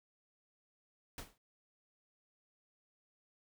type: noise with exponential decay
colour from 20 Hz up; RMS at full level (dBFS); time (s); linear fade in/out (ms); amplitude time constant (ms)
pink; -42; 1.18-1.38; 2; 43
effects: none